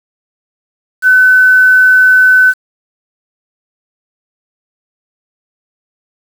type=tone with quantisation; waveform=sine; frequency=1511 Hz; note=F#6; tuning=36 cents sharp; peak=-3 dBFS; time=1.02-2.54 s; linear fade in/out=50 ms; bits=5; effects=none